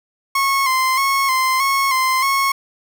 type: tone with vibrato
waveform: 30% pulse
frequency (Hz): 1067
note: C6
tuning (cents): +34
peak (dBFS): -12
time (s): 0.35-2.52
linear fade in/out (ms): 5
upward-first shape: square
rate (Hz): 1.6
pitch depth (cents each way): 44
effects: none